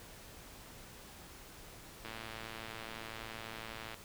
click train, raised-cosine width 0.3 ms, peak -28 dBFS, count 213, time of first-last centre 2.05-3.943 s, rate 112 Hz, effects pink hiss -53 dBFS RMS until 4.04 s

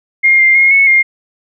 sine tone with pitch steps, 2127 / 2103 / 2145 / 2202 / 2122 Hz, C7 / C7 / C7 / C#7 / C7, +28 / +8 / +42 / -12 / +24 cents, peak -5 dBFS, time 0.23-1.03 s, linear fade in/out 20 ms, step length 160 ms, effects none

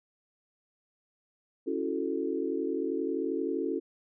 sine chord, F# minor seventh, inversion second, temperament equal, 277.2 / 329.6 / 370 / 440 Hz, C#4 / E4 / F#4 / A4, 0 / 0 / 0 / 0 cents, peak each -34 dBFS, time 1.66-3.8 s, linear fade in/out 20 ms, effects none

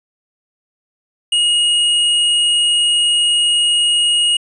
square tone, 2876 Hz, F#7, 50 cents flat, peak -12 dBFS, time 1.32-4.37 s, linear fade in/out 5 ms, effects resampled to 22050 Hz

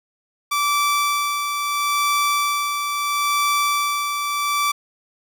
sawtooth tone with tremolo, 1162 Hz, D6, 19 cents flat, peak -13 dBFS, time 0.51-4.72 s, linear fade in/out 10 ms, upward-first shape sine, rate 0.75 Hz, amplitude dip 45%, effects none

